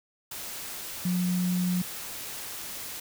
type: tone in noise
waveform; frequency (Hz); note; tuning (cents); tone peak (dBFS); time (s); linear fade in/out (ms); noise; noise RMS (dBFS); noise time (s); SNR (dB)
sine; 180; F#3; -47; -24; 1.05-1.82; 5; white; -38; 0.31-3; +11
effects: none